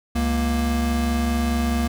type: tone pair together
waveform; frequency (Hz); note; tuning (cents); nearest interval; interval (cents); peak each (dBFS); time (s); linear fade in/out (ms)
square; 69.9 / 234.5; C#2 / A#3; +15 / +11; octave + major sixth; 2096; -23; 0.15-1.88; 10
effects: none